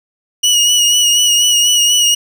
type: tone with vibrato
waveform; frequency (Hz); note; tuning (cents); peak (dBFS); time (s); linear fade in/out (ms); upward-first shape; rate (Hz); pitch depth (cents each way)
25% pulse; 2907; F#7; -31; -5; 0.43-2.15; 10; sine; 4.1; 34
effects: none